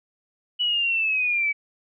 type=linear sweep; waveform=sine; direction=down; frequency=2960 to 2272 Hz; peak=-20 dBFS; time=0.59-1.53 s; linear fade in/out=20 ms; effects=none